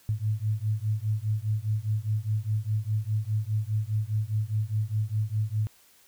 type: beating tone pair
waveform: sine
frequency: 105.1 / 110 Hz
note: G#2 / A2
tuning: +21 / 0 cents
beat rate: 4.9 Hz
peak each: -28 dBFS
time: 0.09-5.67 s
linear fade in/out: 0 ms
effects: white hiss -59 dBFS RMS until 6.07 s